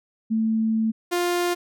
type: tone pair in turn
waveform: sine / sawtooth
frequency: 221.8 / 351.4 Hz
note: A3 / F4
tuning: +14 / +11 cents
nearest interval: minor sixth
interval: 797 cents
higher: second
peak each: -19 / -17 dBFS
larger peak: second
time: 0.3-0.92 / 1.11-1.55 s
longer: first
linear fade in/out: 20 ms
effects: none